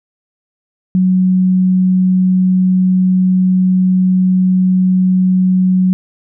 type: tone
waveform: sine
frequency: 185 Hz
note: F#3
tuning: in tune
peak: -8 dBFS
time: 0.95-5.93 s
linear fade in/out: 0 ms
effects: none